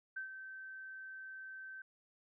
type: tone with ADSR envelope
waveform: sine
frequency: 1546 Hz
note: G6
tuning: 24 cents flat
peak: -38 dBFS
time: 0.16-1.82 s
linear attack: 10 ms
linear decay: 110 ms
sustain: -8 dB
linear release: 4 ms
effects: none